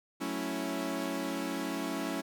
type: chord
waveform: sawtooth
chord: F# minor seventh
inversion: none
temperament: equal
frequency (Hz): 185 / 220 / 277.2 / 329.6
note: F#3 / A3 / C#4 / E4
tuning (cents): 0 / 0 / 0 / 0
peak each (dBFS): -37 / -37 / -32 / -34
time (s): 0.2-2.22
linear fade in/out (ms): 20
effects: none